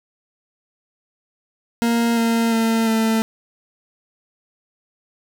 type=tone with pitch steps; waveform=40% pulse; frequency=233.1 / 229.6 / 226.2 / 222.8 Hz; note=A#3 / A#3 / A3 / A3; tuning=0 / -26 / +48 / +22 cents; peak=-15 dBFS; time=1.82-3.22 s; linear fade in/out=0 ms; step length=350 ms; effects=none